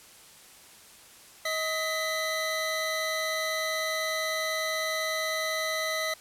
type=tone pair together; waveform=25% pulse; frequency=632 / 2006 Hz; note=D#5 / B6; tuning=+27 / +26 cents; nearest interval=octave + minor sixth; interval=1999 cents; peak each=-27 dBFS; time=1.45-6.14 s; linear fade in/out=5 ms; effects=white hiss -52 dBFS RMS until 6.2 s + low-pass 12000 Hz 12 dB/octave